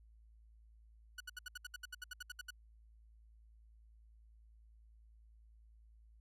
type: tone bursts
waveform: sawtooth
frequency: 1472 Hz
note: F#6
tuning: 9 cents flat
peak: -40 dBFS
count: 15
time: 1.18-2.506 s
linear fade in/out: 5 ms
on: 24 ms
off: 69 ms
effects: added 55 Hz sine -60 dBFS peak until 6.2 s + resampled to 32000 Hz